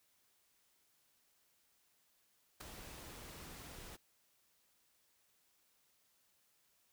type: noise with ADSR envelope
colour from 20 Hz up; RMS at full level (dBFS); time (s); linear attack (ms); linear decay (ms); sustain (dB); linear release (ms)
pink; -44; 2.6-3.97; 12; 4; -8; 20
effects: white hiss -75 dBFS RMS until 6.92 s